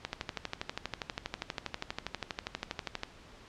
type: click train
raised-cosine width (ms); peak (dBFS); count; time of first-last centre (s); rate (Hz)
0.2; -16; 38; 0.05-3.034; 12.4
effects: pink hiss -54 dBFS RMS until 3.48 s + low-pass 5000 Hz 12 dB/octave

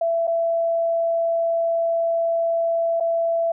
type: tone with dropouts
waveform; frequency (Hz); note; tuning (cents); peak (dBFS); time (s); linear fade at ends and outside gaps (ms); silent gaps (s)
sine; 668; E5; +23; -18; 0.01-3.52; 5; 0.271-0.276 / 3-3.006
effects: none

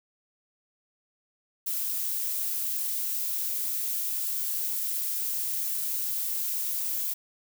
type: noise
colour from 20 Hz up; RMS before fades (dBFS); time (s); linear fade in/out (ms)
violet; -30; 1.66-7.14; 10
effects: none

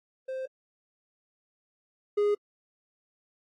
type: tone pair in turn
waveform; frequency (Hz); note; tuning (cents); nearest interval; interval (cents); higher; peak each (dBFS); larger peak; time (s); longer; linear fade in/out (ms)
triangle; 523.3 / 413; C5 / G#4; 0 / -10; major third; 410; first; -30 / -20; second; 0.28-0.46 / 2.17-2.35; neither; 10
effects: AAC 32 kbps

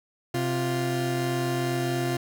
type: tone pair together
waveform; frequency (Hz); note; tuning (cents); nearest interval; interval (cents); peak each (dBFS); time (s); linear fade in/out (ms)
30% pulse; 130.81 / 349.2; C3 / F4; 0 / 0; octave + perfect fourth; 1700; -25; 0.34-2.17; 5
effects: none

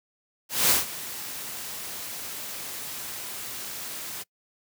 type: noise with ADSR envelope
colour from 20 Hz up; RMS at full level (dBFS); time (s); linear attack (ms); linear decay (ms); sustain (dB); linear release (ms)
white; -19; 0.49-4.24; 210; 150; -17; 25
effects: noise-tail reverb RT60 0.1 s tail -24 dB re dry + high-pass 80 Hz 12 dB/octave

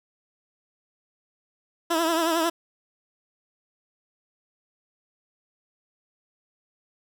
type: tone with vibrato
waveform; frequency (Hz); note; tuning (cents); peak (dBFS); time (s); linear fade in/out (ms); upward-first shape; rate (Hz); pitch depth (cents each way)
15% pulse; 329.6; E4; 0; -15; 1.9-2.5; 10; triangle; 11; 80
effects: none

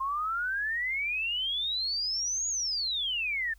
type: exponential two-way sweep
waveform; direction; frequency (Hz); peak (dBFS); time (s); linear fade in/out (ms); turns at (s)
sine; up then down; 1053 to 6830 to 1749; -28; 0-3.54; 10; 2.48
effects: added 50 Hz sine -53 dBFS peak until 3.58 s + white hiss -67 dBFS RMS until 3.58 s

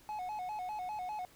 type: tone with vibrato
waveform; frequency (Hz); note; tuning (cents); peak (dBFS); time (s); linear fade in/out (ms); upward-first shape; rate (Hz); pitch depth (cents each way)
triangle; 788; G5; +9; -35; 0.09-1.25; 0; square; 5; 130
effects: pink hiss -61 dBFS RMS until 1.35 s

